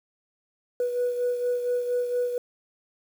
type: beating tone pair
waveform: sine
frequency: 489.6 / 493.9 Hz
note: B4 / B4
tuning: -15 / 0 cents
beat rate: 4.3 Hz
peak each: -23 / -31 dBFS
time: 0.8-2.38 s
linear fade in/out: 2 ms
effects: tanh soft clip ceiling -19 dBFS + 8-bit

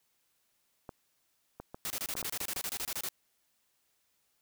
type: clicks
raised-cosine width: 1 ms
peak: -28 dBFS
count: 7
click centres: 0.892 / 1.6 / 1.745 / 2.153 / 2.228 / 2.413 / 2.566 s
type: noise bursts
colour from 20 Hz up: white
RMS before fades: -36 dBFS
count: 16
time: 1.85-3.087 s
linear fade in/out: 0 ms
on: 52 ms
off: 27 ms
effects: white hiss -75 dBFS RMS until 4.41 s

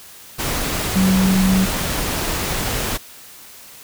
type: tone in noise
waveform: sine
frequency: 189.1 Hz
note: F#3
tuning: 38 cents sharp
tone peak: -13 dBFS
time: 0.95-1.66 s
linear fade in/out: 20 ms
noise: pink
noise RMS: -22 dBFS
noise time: 0.38-2.98 s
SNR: +6 dB
effects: white hiss -41 dBFS RMS until 3.83 s

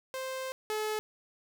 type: tone pair in turn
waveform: sawtooth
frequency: 523.3 / 429.3 Hz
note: C5 / A4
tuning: 0 / -43 cents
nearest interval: minor third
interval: 343 cents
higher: first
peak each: -31 / -27 dBFS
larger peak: second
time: 0.14-0.52 / 0.7-0.99 s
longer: first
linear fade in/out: 0 ms
effects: none

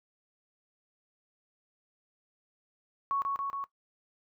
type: tone with echo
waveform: sine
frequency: 1110 Hz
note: C#6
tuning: 2 cents sharp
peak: -27 dBFS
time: 3.11-3.22 s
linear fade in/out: 0 ms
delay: 140 ms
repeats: 3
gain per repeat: -2 dB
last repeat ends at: 3.64 s
effects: noise-tail reverb RT60 0.1 s tail -17 dB re dry

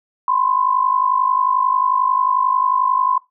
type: tone pair together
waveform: sine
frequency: 1008 / 1059.2 Hz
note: B5 / C6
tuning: +35 / +21 cents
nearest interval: minor second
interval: 86 cents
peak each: -17 dBFS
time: 0.28-3.18 s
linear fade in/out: 2 ms
effects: noise-tail reverb RT60 0.2 s tail -20 dB re dry

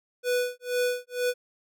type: tone with tremolo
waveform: square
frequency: 493.5 Hz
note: B4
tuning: 1 cent flat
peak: -23 dBFS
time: 0.23-1.34 s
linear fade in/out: 50 ms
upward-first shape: sine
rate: 2.1 Hz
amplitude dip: 100%
effects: none

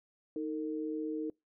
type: tone pair together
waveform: sine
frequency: 312.5 / 453.8 Hz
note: D#4 / A#4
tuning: +8 / -47 cents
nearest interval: tritone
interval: 645 cents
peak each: -35 / -38 dBFS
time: 0.36-1.3 s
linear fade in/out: 2 ms
effects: noise-tail reverb RT60 0.2 s tail -25 dB re dry

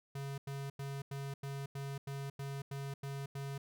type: tone bursts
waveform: square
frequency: 138.59 Hz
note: C#3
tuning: in tune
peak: -40 dBFS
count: 11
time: 0.15-3.58 s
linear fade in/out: 5 ms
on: 230 ms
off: 90 ms
effects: none

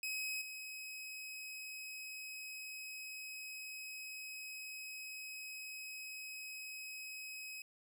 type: tone with level steps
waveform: sawtooth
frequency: 2543 Hz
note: D#7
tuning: 37 cents sharp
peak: -35 / -42 dBFS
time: 0.03-7.62 s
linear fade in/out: 2 ms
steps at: 0.41 s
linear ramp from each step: 10 ms
effects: none

